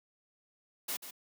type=noise with echo; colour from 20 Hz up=white; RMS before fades=-36 dBFS; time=0.88-0.97 s; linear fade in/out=10 ms; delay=140 ms; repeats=1; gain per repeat=-10 dB; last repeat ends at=1.11 s; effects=high-pass 200 Hz 12 dB/octave